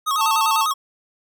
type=tone with vibrato; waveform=square; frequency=1174.7 Hz; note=D6; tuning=in tune; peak=-19 dBFS; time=0.06-0.74 s; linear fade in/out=20 ms; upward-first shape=square; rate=10 Hz; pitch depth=110 cents each way
type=tone; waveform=square; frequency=891 Hz; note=A5; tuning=22 cents sharp; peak=-20 dBFS; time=0.17-0.67 s; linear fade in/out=50 ms
effects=none